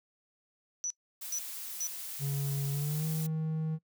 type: tone bursts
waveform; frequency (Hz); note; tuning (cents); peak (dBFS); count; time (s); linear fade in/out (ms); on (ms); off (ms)
sine; 5930; F#8; +3; -31; 3; 0.84-1.869; 0; 63; 420
type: noise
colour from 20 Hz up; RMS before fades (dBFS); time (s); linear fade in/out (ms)
blue; -41; 1.21-3.27; 10
type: tone with pitch glide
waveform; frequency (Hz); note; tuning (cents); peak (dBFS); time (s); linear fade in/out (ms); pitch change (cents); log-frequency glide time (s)
triangle; 140 to 158.06; C#3 to D#3; +18 to +28; -28; 2.19-3.79; 50; +210; 2.71-3.07
effects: noise-tail reverb RT60 0.1 s tail -23 dB re dry